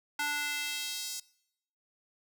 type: tone with high-pass filter sweep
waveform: square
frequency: 293.4 Hz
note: D4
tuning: 2 cents flat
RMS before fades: -35 dBFS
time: 0.19-1.2 s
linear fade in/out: 5 ms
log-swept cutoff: 1200 to 5800 Hz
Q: 1.4
effects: noise-tail reverb RT60 0.8 s tail -23 dB re dry